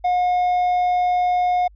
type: tone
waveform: triangle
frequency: 720 Hz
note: F#5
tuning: 47 cents flat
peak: -14 dBFS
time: 0.04-1.68 s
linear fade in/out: 10 ms
effects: added 50 Hz sine -45 dBFS peak until 1.75 s + resampled to 11025 Hz